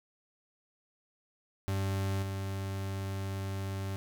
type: tone with level steps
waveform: 40% pulse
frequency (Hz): 97.2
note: G2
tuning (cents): -14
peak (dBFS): -29 / -33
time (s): 1.68-3.96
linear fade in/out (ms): 0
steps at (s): 2.22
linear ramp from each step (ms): 10
effects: none